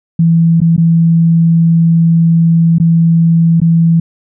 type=tone with dropouts; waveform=sine; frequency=165.9 Hz; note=E3; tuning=11 cents sharp; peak=-5 dBFS; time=0.19-4 s; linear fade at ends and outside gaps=5 ms; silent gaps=0.604-0.615 / 0.765-0.778 / 2.784-2.799 / 3.602-3.616 s; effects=none